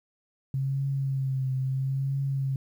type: tone with vibrato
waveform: sine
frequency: 134.3 Hz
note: C3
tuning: 46 cents sharp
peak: -25 dBFS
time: 0.54-2.56 s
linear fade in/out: 2 ms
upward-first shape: triangle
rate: 0.75 Hz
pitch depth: 48 cents each way
effects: 10-bit